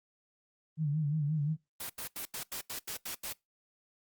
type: tone with vibrato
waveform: sine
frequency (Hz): 150.4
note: D3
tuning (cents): +42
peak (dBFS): -28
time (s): 0.77-1.57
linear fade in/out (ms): 50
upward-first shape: sine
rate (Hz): 5.7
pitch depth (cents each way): 90
type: noise bursts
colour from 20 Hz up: white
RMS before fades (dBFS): -39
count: 9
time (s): 1.8-3.328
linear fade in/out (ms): 5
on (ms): 96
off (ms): 83
effects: noise-tail reverb RT60 0.2 s tail -23 dB re dry + Opus 32 kbps